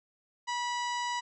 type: harmonic tone with a mistuned harmonic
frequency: 980 Hz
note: B5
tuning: 14 cents flat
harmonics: 1 / 2 / 3 / 4 / 5 / 6 / 7 / 8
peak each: -32 / -38 / -42 / -44 / -46 / -48 / -49 / -50 dBFS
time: 0.47-1.21 s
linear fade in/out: 20 ms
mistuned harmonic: 1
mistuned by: -23 cents
effects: none